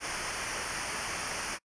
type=noise with comb filter; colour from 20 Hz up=pink; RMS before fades=-35 dBFS; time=0-1.59 s; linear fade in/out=50 ms; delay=0.26 ms; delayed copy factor=-0.75; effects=noise-tail reverb RT60 0.1 s tail -26 dB re dry + resampled to 22050 Hz